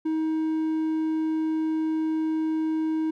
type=tone; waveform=triangle; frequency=316.3 Hz; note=D#4; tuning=29 cents sharp; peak=-21 dBFS; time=0.05-3.11 s; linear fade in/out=10 ms; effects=none